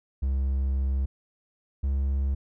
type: tone pair in turn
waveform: triangle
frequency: 67 / 68.37 Hz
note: C2 / C#2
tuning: +42 / -23 cents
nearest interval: unison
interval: 35 cents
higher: second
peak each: -21 dBFS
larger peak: neither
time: 0.22-1.06 / 1.83-2.35 s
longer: first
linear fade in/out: 10 ms
effects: none